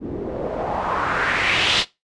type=noise with low-pass filter sweep; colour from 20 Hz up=white; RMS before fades=-22 dBFS; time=0-1.85 s; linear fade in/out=50 ms; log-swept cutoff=280 to 3900 Hz; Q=2.6; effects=noise-tail reverb RT60 0.2 s tail -18 dB re dry + resampled to 22050 Hz